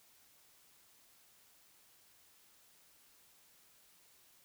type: silence
effects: white hiss -66 dBFS RMS until 4.44 s